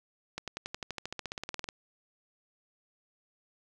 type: accelerating click train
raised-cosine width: 0.2 ms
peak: -19 dBFS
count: 20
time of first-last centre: 0.38-1.688 s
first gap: 97 ms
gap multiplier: 0.96
effects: none